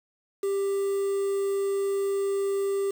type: tone with quantisation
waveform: triangle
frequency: 395.1 Hz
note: G4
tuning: 14 cents sharp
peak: -22 dBFS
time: 0.43-2.91 s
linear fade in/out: 5 ms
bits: 7
effects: none